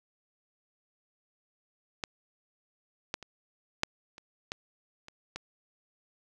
clicks, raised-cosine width 0.2 ms, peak -15 / -14 / -27 / -8 / -30 / -17 / -29 / -20 dBFS, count 8, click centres 2.038 / 3.141 / 3.227 / 3.834 / 4.181 / 4.519 / 5.084 / 5.36 s, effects none

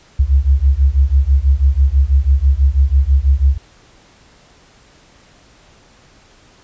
sine beating tone pair, 65.41 / 71.51 Hz, C2 / D2, 0 / -46 cents, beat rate 6.1 Hz, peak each -12 dBFS, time 0.19-3.58 s, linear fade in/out 10 ms, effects pink hiss -48 dBFS RMS until 6.63 s + resampled to 16000 Hz

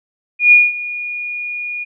sine tone with ADSR envelope, 2440 Hz, D#7, 34 cents flat, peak -3 dBFS, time 0.39-1.85 s, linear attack 130 ms, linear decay 200 ms, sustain -18 dB, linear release 23 ms, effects none

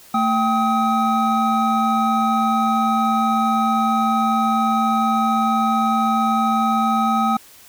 triangle tone cluster, 223.9 / 782 / 1267 Hz, A3 / G5 / D#6, +30 / -4 / +31 cents, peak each -18 dBFS, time 0.14-7.37 s, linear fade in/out 5 ms, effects white hiss -46 dBFS RMS until 7.68 s

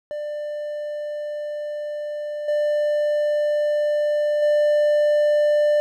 triangle tone with level steps, 594 Hz, D5, 20 cents sharp, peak -24 / -16 / -13 dBFS, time 0.11-5.8 s, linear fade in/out 0 ms, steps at 2.48 / 4.42 s, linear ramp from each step 5 ms, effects none

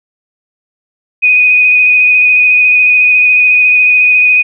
sine tone with vibrato, 2489 Hz, D#7, in tune, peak -4 dBFS, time 1.22-4.43 s, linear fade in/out 20 ms, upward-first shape square, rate 14 Hz, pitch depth 14 cents each way, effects none

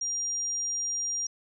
sine tone, 5700 Hz, F8, 34 cents sharp, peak -28 dBFS, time 0.01-1.27 s, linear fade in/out 5 ms, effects none

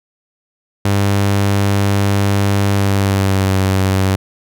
sawtooth tone with pitch glide, 100 to 95.54 Hz, G2 to G2, +35 to -44 cents, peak -8 dBFS, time 0.85-4.16 s, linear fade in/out 5 ms, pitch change -79 cents, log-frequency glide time 2.73-3.53 s, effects none

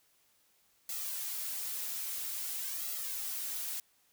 blue noise with flanger, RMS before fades -38 dBFS, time 0.89-3.8 s, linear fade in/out 2 ms, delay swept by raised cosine 1.5 to 4.8 ms, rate 0.5 Hz, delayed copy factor +0.7, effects white hiss -70 dBFS RMS until 4.12 s

